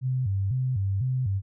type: tone with vibrato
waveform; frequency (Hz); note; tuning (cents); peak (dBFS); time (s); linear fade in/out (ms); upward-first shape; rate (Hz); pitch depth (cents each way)
sine; 112.2; A2; +34; -23; 0.01-1.42; 50; square; 2; 240
effects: none